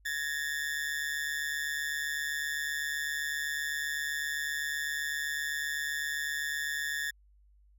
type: ring-modulated tone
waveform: 40% pulse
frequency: 1760 Hz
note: A6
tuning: in tune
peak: -28 dBFS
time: 0.05-7.11 s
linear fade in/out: 10 ms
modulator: 73.9 Hz
effects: added 50 Hz sine -59 dBFS peak until 7.78 s